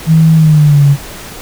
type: tone with pitch glide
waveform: sine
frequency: 160.6 to 141.43 Hz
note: E3 to C#3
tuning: -45 to +35 cents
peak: -3 dBFS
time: 0.06-0.97 s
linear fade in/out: 50 ms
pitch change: -220 cents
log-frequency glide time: 0.35-0.85 s
effects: pink hiss -28 dBFS RMS until 1.41 s